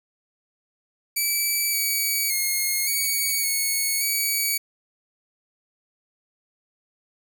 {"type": "tone with pitch steps", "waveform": "5% pulse", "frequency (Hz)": [2308, 2272, 2151, 2248, 2206, 2268], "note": ["D7", "C#7", "C7", "C#7", "C#7", "C#7"], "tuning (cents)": [-31, 42, 47, 24, -9, 39], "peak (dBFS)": -12, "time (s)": [1.16, 4.58], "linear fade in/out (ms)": 10, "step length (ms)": 570, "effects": []}